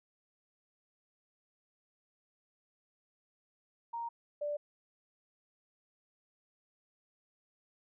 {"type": "tone pair in turn", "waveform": "sine", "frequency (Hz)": [932.3, 587.3], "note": ["A#5", "D5"], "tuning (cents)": [0, 0], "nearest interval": "minor sixth", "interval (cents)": 800, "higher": "first", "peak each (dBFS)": [-36, -33], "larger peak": "second", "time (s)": [[3.93, 4.09], [4.41, 4.57]], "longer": "neither", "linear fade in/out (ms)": 10, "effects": []}